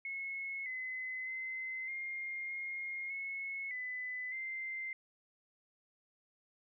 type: tone with pitch steps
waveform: sine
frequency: 2182 / 2033 / 2056 / 2122 / 2137 / 2187 / 2004 / 2084 Hz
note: C#7 / B6 / C7 / C7 / C7 / C#7 / B6 / C7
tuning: -28 / +50 / -31 / +24 / +36 / -24 / +25 / -7 cents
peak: -38 dBFS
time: 0.05-4.93 s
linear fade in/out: 2 ms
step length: 610 ms
effects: none